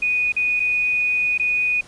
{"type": "tone with dropouts", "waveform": "sine", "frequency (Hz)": 2476, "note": "D#7", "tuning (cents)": -9, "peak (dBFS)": -17, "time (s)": [0.02, 1.81], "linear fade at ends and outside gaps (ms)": 5, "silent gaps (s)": [[0.322, 0.364], [0.597, 0.601], [1.378, 1.396]], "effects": ["pink hiss -46 dBFS RMS until 1.87 s", "resampled to 22050 Hz"]}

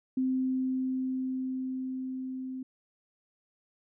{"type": "tone with level ramp", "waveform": "sine", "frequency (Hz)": 259.5, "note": "C4", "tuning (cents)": -14, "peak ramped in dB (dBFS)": [-25, -35], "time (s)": [0.17, 2.63], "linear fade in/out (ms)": 5, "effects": []}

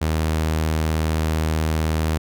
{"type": "tone", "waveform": "sawtooth", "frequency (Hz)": 78.9, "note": "D#2", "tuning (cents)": 25, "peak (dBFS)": -15, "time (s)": [0.01, 2.18], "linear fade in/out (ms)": 10, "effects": []}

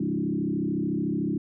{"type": "tone with frequency modulation", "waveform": "sine", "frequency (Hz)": 246.9, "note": "B3", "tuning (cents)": 0, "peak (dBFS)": -24, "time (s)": [0, 1.38], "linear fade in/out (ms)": 5, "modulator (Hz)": 33.7, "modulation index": 2.8, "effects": []}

